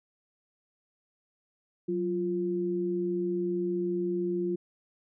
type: tone pair together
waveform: sine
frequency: 184.4 / 349.2 Hz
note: F#3 / F4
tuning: -6 / 0 cents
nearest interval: major seventh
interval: 1106 cents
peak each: -33 / -28 dBFS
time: 1.88-4.56 s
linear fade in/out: 10 ms
effects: none